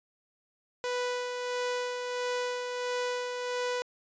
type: tone with tremolo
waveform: sawtooth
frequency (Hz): 493.9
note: B4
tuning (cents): 0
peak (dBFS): -25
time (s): 0.84-3.82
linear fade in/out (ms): 0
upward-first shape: sine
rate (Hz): 1.5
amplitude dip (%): 40
effects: resampled to 16000 Hz